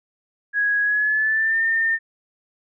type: tone with pitch glide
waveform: sine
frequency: 1661.2 to 1811.6 Hz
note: G#6 to A#6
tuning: 0 to -50 cents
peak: -17 dBFS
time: 0.53-1.99 s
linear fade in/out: 50 ms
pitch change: +150 cents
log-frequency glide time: 0.82-1.62 s
effects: none